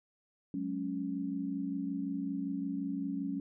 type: chord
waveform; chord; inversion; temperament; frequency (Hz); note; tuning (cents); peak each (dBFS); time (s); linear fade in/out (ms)
sine; F# suspended second; none; equal with one note detuned; 185 / 210.4 / 277.2; F#3 / G#3 / C#4; 0 / +23 / 0; -39 / -40 / -35; 0.54-3.4; 2
effects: none